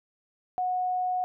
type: tone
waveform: sine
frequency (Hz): 732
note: F#5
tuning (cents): -19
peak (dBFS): -25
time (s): 0.58-1.24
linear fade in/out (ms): 0
effects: none